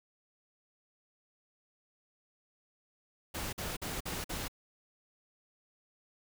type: noise bursts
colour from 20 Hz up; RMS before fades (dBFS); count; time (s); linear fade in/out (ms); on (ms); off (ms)
pink; -38; 5; 3.34-4.482; 10; 190; 48
effects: none